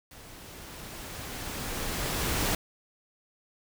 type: noise with level ramp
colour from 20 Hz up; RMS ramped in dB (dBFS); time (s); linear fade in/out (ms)
pink; -49 to -27; 0.11-2.55; 2
effects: none